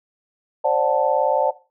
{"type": "chord", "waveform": "sine", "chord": "D dominant seventh", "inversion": "third", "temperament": "just", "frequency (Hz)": [528.6, 587.3, 734.2, 881], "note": ["C5", "D5", "F#5", "A5"], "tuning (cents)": [18, 0, -14, 2], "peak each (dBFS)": [-22, -20, -23, -21], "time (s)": [0.64, 1.51], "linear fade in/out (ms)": 10, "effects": ["noise-tail reverb RT60 0.3 s tail -17 dB re dry"]}